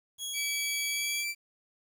20% pulse tone, 3322 Hz, G#7, in tune, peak -29 dBFS, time 0.18-1.25 s, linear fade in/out 50 ms
sawtooth tone with pitch glide, 2300 to 2338 Hz, D7 to D7, -37 to -8 cents, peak -28 dBFS, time 0.33-1.35 s, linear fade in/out 50 ms, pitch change +29 cents, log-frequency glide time 0.89-1.22 s
effects 10-bit

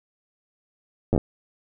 slowing click train, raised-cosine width 2 ms, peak -8 dBFS, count 5, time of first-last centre 1.13-1.178 s, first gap 9 ms, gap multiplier 1.2, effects none

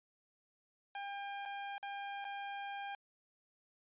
sawtooth tone with dropouts, 801 Hz, G5, 37 cents sharp, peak -37 dBFS, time 0.95-2.95 s, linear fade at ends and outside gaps 2 ms, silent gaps 1.453-1.458 / 1.781-1.828 / 2.244-2.25 s, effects resampled to 8000 Hz

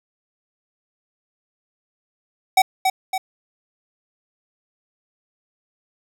square tone with echo, 758 Hz, F#5, 42 cents sharp, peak -11 dBFS, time 2.57-2.62 s, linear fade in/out 5 ms, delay 280 ms, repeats 2, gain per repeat -5 dB, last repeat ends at 3.18 s, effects none

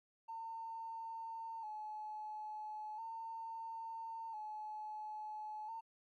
triangle tone with vibrato, 880 Hz, A5, in tune, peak -39 dBFS, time 0.28-5.81 s, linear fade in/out 20 ms, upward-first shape square, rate 0.37 Hz, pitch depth 50 cents each way, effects tanh soft clip ceiling -41 dBFS + MP3 64 kbps

